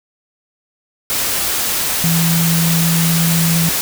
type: tone in noise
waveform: sine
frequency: 166.2 Hz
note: E3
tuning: 15 cents sharp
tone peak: -13 dBFS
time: 2.04-3.69 s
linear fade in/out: 0 ms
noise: white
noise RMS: -18 dBFS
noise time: 1.1-3.81 s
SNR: +2 dB
effects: none